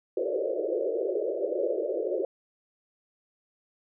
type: band-pass noise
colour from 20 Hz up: white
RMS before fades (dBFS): -29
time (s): 0.17-2.25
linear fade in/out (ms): 2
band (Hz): 340 to 600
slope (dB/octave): 96
effects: none